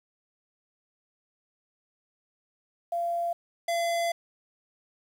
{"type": "tone pair in turn", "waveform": ["sine", "square"], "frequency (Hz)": [687, 680.7], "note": ["F5", "F5"], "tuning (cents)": [-29, -45], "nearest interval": "unison", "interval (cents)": 16, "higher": "first", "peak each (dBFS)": -26, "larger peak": "neither", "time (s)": [[2.92, 3.33], [3.68, 4.12]], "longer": "second", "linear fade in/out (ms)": 5, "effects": ["low-pass 12000 Hz 12 dB/octave", "9-bit"]}